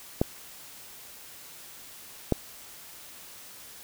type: clicks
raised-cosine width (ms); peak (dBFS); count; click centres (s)
2; -8; 2; 0.215 / 2.323
effects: white hiss -47 dBFS RMS until 3.83 s